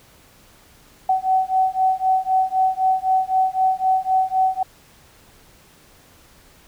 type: beating tone pair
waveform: sine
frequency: 753 / 756.9 Hz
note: F#5 / F#5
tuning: +30 / +39 cents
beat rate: 3.9 Hz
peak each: -19 dBFS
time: 1.09-4.63 s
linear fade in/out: 5 ms
effects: pink hiss -51 dBFS RMS until 6.67 s